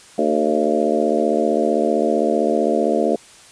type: harmonic tone with a mistuned harmonic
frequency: 75.5 Hz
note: D2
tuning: 48 cents sharp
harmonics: 3 / 4 / 5 / 6 / 7 / 8 / 9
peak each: -23 / -23 / -23 / -23 / -23 / -23 / -23 dBFS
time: 0.18-3.16 s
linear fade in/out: 5 ms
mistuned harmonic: 6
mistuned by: -42 cents
effects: white hiss -45 dBFS RMS until 3.51 s + resampled to 22050 Hz